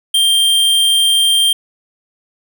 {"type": "tone", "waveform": "square", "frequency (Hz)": 3176, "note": "G7", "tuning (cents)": 22, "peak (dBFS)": -10, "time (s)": [0.14, 1.53], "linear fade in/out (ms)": 5, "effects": []}